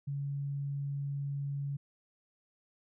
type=tone; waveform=sine; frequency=140.8 Hz; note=C#3; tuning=27 cents sharp; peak=-33 dBFS; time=0.07-1.77 s; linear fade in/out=10 ms; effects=none